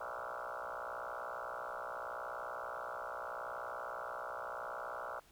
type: tone with frequency modulation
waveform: sine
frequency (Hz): 987.8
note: B5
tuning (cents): 0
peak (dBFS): -40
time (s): 0-5.2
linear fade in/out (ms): 10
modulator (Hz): 60.8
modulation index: 7.6
effects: pink hiss -65 dBFS RMS until 5.31 s